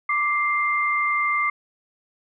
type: tone pair together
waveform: sine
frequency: 1174.7 / 2096 Hz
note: D6 / C7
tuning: 0 / +2 cents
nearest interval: minor seventh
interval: 1002 cents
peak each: -22 dBFS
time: 0.09-1.5 s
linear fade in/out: 5 ms
effects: none